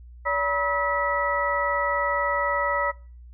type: tone cluster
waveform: sine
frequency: 572 / 965 / 1287 / 1954 Hz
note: D5 / B5 / E6 / B6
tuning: -46 / -40 / -42 / -19 cents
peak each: -27 dBFS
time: 0.25-2.92 s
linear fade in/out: 20 ms
effects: noise-tail reverb RT60 0.4 s tail -22 dB re dry + added 60 Hz sine -42 dBFS peak until 3.33 s